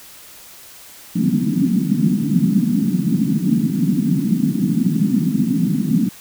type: band-pass noise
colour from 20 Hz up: pink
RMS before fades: -17 dBFS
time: 1.15-6.09 s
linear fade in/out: 10 ms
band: 160 to 270 Hz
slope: 48 dB/octave
effects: white hiss -41 dBFS RMS until 6.2 s